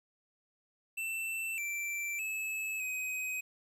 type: tone with pitch steps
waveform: square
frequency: 2672 / 2344 / 2598 / 2519 Hz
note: E7 / D7 / E7 / D#7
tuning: +23 / -4 / -26 / +21 cents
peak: -35 dBFS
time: 0.97-3.41 s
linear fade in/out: 10 ms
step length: 610 ms
effects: 11-bit